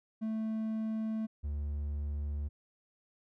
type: tone pair in turn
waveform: triangle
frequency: 220 / 72.93 Hz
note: A3 / D2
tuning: 0 / -12 cents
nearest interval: octave + perfect fifth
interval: 1912 cents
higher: first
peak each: -30 / -31 dBFS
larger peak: first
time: 0.21-1.27 / 1.43-2.49 s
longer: neither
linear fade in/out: 20 ms
effects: none